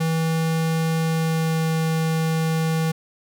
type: tone with pitch glide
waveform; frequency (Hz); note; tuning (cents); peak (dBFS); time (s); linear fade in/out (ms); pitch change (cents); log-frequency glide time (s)
square; 162.1 to 161.07; E3 to E3; -29 to -40; -20; 0-2.92; 10; -11; 1.01-1.69
effects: none